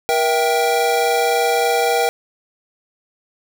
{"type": "chord", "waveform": "square", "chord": "E diminished", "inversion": "second", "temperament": "equal with one note detuned", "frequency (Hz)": [475.1, 659.3, 784], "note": ["Bb4", "E5", "G5"], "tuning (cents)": [33, 0, 0], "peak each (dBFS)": [-19, -23, -19], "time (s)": [0.09, 2.09], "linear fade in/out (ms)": 0, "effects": []}